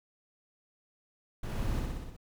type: noise with echo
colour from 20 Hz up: brown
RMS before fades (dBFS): -33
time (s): 1.43-1.8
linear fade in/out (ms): 5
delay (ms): 61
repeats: 6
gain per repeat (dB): -2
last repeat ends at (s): 2.166
effects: none